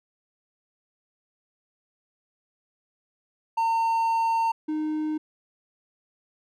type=tone pair in turn; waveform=triangle; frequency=910 / 308.1 Hz; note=A#5 / D#4; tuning=-42 / -17 cents; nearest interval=octave + perfect fifth; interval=1875 cents; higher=first; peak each=-19 / -23 dBFS; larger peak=first; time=3.57-4.52 / 4.68-5.18 s; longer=first; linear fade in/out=10 ms; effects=none